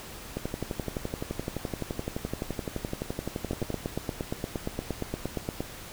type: two click trains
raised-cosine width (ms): 2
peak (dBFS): -17 / -16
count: 40 / 19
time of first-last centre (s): 0.37-3.703 / 3.51-5.605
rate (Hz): 11.7 / 8.59
effects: pink hiss -43 dBFS RMS until 5.92 s